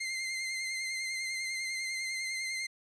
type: tone with vibrato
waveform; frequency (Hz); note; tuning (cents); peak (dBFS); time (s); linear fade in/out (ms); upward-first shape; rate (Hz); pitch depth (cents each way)
sawtooth; 2093; C7; 0; -30; 0-2.67; 10; triangle; 10; 33
effects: resampled to 22050 Hz